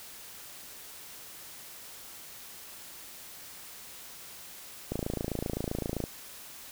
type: click train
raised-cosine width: 2 ms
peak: -18 dBFS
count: 32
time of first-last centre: 4.92-6.039 s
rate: 27.7 Hz
effects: white hiss -47 dBFS RMS until 6.71 s